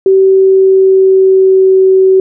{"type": "tone with pitch glide", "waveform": "sine", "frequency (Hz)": [383.7, 379.3], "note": ["G4", "F#4"], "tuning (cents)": [-37, 43], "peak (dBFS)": -3, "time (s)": [0.06, 2.2], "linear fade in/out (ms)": 2, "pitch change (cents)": -20, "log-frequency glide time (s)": [0.17, 1.79], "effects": []}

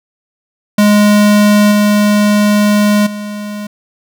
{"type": "tone with level steps", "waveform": "square", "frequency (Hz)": 207.7, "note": "G#3", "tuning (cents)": 0, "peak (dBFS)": [-6, -8, -21], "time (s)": [0.78, 3.67], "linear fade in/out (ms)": 5, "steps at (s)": [1.71, 3.06], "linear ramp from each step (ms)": 10, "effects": []}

